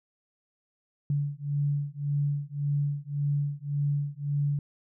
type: beating tone pair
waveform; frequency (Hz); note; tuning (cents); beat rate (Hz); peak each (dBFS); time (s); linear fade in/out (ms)
sine; 143 / 144.8; D3 / D3; -46 / -24; 1.8; -29; 1.1-4.59; 2
effects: none